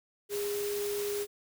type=tone in noise; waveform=sine; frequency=410 Hz; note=G#4; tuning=22 cents flat; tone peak=-31 dBFS; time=0.29-1.27 s; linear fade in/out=50 ms; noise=white; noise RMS=-40 dBFS; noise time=0.29-1.27 s; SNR=+6 dB; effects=none